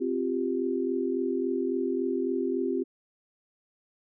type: chord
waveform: sine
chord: C suspended fourth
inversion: none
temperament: just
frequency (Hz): 261.6 / 348.8 / 392.4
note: C4 / F4 / G4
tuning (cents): 0 / -2 / +2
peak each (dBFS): -30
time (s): 0-2.84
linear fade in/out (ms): 20
effects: none